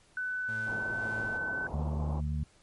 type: tone with pitch glide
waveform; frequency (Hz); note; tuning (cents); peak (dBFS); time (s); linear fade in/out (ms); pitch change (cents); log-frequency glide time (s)
sine; 1500 to 1516.6; F#6 to F#6; +23 to +42; -31; 0.17-1.67; 2; +19; 0.52-0.86
type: tone with tremolo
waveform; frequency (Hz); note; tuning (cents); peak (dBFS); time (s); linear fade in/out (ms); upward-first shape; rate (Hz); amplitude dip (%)
30% pulse; 110; A2; 0; -38; 0.48-1.38; 10; sine; 1.9; 45
type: low-pass noise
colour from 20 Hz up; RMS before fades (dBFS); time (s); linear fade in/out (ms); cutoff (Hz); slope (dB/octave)
white; -42; 0.66-2.21; 20; 1000; 48
type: harmonic tone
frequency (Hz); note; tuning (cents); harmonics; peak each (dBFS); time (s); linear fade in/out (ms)
74.5; D2; +25; 1 / 2 / 3; -31 / -34 / -41; 1.73-2.44; 10
effects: pink hiss -63 dBFS RMS until 2.62 s + MP3 48 kbps